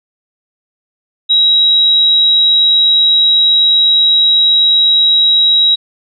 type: tone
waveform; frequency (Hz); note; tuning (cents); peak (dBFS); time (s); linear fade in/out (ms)
sine; 3847; B7; -46; -6; 1.29-5.76; 20
effects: none